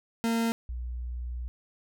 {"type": "tone pair in turn", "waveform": ["40% pulse", "sine"], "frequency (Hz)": [229.1, 60.68], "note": ["A#3", "B1"], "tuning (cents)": [-30, -30], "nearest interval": "octave + major seventh", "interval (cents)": 2300, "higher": "first", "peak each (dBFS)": [-24, -32], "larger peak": "first", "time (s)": [[0.24, 0.52], [0.69, 1.48]], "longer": "second", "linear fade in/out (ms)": 0, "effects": []}